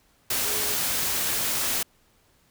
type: tone in noise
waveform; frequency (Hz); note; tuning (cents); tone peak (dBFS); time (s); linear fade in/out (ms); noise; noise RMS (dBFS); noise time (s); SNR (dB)
sine; 419.8; G#4; +19; -37; 0.45-0.75; 5; white; -26; 0.3-1.83; -14
effects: pink hiss -63 dBFS RMS until 2.5 s